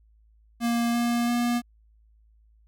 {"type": "tone with pitch steps", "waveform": "square", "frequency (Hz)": [235, 237.3, 239.7], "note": ["A#3", "A#3", "A#3"], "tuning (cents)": [14, 31, 48], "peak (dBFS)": -23, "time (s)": [0.6, 1.62], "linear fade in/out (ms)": 50, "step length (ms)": 340, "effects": ["added 54 Hz sine -56 dBFS peak until 2.67 s"]}